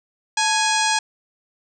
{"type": "harmonic tone with a mistuned harmonic", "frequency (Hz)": 830.6, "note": "G#5", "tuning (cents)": 0, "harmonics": [1, 2, 3, 4, 5, 6, 7, 8, 9, 10], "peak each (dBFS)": [-21, -24, -26, -27, -28, -29, -29, -30, -31, -31], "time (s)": [0.37, 0.99], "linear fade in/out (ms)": 5, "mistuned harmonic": 1, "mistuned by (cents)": 92, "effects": []}